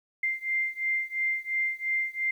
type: beating tone pair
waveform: sine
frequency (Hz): 2093 / 2095.9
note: C7 / C7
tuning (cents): 0 / +2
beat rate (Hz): 2.9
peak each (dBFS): -29 / -30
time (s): 0.23-2.31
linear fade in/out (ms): 5
effects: 10-bit